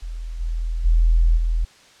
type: tone with level steps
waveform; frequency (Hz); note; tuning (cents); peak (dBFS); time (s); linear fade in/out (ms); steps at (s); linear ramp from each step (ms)
sine; 41.2; E1; 0; -27 / -21 / -12 / -17; 0.02-1.65; 10; 0.39 / 0.84 / 1.36; 20
effects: white hiss -50 dBFS RMS until 2 s + low-pass 6000 Hz 12 dB/octave